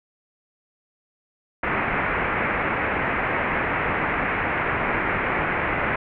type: low-pass noise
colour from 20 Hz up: white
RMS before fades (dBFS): -24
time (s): 1.63-5.96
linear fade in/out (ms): 5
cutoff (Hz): 2300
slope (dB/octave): 48
effects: none